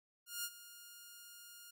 5% pulse tone with ADSR envelope, 1417 Hz, F6, 25 cents sharp, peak -26 dBFS, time 0.26-1.71 s, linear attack 180 ms, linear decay 54 ms, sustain -16 dB, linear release 8 ms, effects none

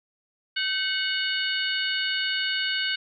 harmonic tone with a mistuned harmonic, 734 Hz, F#5, 14 cents flat, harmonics 2 / 3 / 4 / 5 / 6, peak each -29 / -33 / -28 / -34 / -33 dBFS, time 0.56-2.96 s, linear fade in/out 10 ms, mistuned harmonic 2, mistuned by +75 cents, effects none

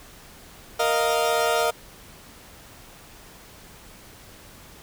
30% pulse chord, Bb suspended fourth, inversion none, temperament equal, 466.2 / 622.3 / 698.5 Hz, Bb4 / Eb5 / F5, 0 / 0 / 0 cents, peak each -22 dBFS, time 0.79-1.71 s, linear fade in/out 10 ms, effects pink hiss -47 dBFS RMS until 4.82 s

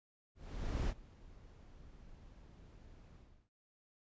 brown noise with ADSR envelope, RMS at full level -34 dBFS, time 0.35-3.5 s, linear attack 540 ms, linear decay 46 ms, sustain -23 dB, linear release 360 ms, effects resampled to 16000 Hz

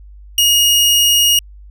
sawtooth tone, 2870 Hz, F7, 47 cents sharp, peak -6 dBFS, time 0.38-1.39 s, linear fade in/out 2 ms, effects added 50 Hz sine -35 dBFS peak until 1.7 s

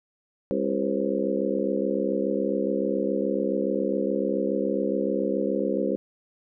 harmonic tone with a mistuned harmonic, 67.1 Hz, C2, 44 cents sharp, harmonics 3 / 4 / 5 / 6 / 7 / 8, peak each -30 / -30 / -30 / -30 / -30 / -30 dBFS, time 0.51-5.96 s, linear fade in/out 0 ms, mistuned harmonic 7, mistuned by +80 cents, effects none

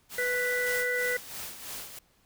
white noise, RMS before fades -40 dBFS, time 0.09-0.85 s, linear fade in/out 50 ms
harmonic tone, 493.9 Hz, B4, in tune, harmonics 1 / 3 / 4, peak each -31 / -33 / -29 dBFS, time 0.18-1.17 s, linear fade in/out 5 ms
white noise with tremolo, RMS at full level -38 dBFS, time 0.66-1.99 s, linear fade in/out 5 ms, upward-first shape sine, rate 3 Hz, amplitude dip 60%
effects pink hiss -66 dBFS RMS until 2.25 s

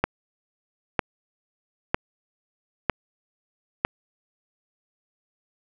click train, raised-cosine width 0.5 ms, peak -4 dBFS, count 5, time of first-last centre 0.04-3.85 s, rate 1.05 Hz, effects none

